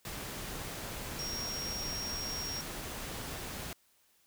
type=tone in noise; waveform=sine; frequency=5588 Hz; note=F8; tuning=in tune; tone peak=-37 dBFS; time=1.19-2.61 s; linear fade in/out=2 ms; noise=pink; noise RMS=-41 dBFS; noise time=0.05-3.73 s; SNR=+1 dB; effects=white hiss -69 dBFS RMS until 4.26 s